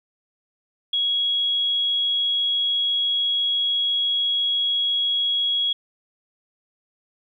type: tone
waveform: sine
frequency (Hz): 3322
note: G#7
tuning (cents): 0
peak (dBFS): -19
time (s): 0.93-5.73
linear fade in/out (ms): 5
effects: 10-bit